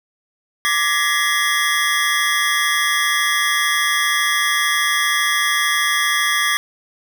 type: tone cluster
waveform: square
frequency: 1175 / 1689 / 1891 / 2044 / 3303 Hz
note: D6 / G#6 / A#6 / C7 / G#7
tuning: +1 / +29 / +24 / -41 / -10 cents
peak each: -23 dBFS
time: 0.65-6.57 s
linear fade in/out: 0 ms
effects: none